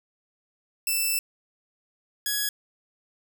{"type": "tone pair in turn", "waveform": "5% pulse", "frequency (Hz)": [2648, 1671.5], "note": ["E7", "G#6"], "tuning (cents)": [7, 11], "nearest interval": "minor sixth", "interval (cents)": 796, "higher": "first", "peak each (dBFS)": -14, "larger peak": "neither", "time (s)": [[0.87, 1.19], [2.26, 2.49]], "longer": "first", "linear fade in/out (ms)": 2, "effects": ["9-bit"]}